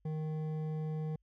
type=tone with hard clipping; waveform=sine; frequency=155.56 Hz; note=D#3; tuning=in tune; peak=-36 dBFS; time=0.05-1.16 s; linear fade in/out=5 ms; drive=9 dB; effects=added 50 Hz sine -70 dBFS peak until 1.22 s